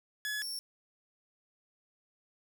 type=tone pair in turn; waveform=sawtooth; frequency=1700 / 5454 Hz; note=G#6 / F8; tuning=+40 / -42 cents; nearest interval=octave + minor sixth; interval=2018 cents; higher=second; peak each=-30 / -34 dBFS; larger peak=first; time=0.25-0.42 / 0.42-0.59 s; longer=neither; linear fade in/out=0 ms; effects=none